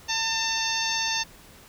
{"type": "harmonic tone", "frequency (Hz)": 898, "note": "A5", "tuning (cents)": 35, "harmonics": [1, 2, 3, 4, 5, 6, 7], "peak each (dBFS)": [-32, -32, -32, -32, -32, -32, -32], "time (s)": [0.08, 1.24], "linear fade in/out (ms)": 20, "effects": ["pink hiss -50 dBFS RMS until 1.68 s"]}